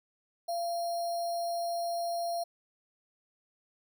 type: tone with sample-and-hold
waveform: sine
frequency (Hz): 686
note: F5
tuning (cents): -31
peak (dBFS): -30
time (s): 0.48-2.44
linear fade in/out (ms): 10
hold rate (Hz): 4900
effects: none